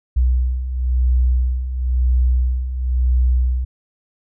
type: beating tone pair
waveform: sine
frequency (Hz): 61.74 / 62.72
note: B1 / B1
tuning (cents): 0 / +27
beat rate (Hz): 0.98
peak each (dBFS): -21 / -15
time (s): 0.16-3.65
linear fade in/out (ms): 10
effects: none